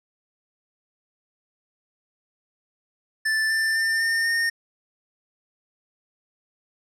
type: tone with pitch steps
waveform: square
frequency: 1760 / 1778.4 / 1797 / 1815.8 / 1834.7 Hz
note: A6 / A6 / A6 / A#6 / A#6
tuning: 0 / +18 / +36 / -46 / -28 cents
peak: -21 dBFS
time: 3.25-4.5 s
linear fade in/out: 10 ms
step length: 250 ms
effects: low-pass 10000 Hz 12 dB/octave